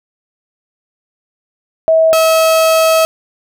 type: tone pair in turn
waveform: sine / 35% pulse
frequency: 645 / 645 Hz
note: E5 / E5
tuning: -38 / -38 cents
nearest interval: unison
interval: 0 cents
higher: neither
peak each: -6 dBFS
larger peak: neither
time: 1.88-2.13 / 2.13-3.05 s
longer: second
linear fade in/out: 0 ms
effects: none